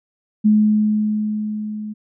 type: tone with level ramp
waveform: sine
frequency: 212.7 Hz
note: G#3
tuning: 42 cents sharp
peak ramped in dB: -9 to -26 dBFS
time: 0.44-1.94 s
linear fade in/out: 20 ms
effects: none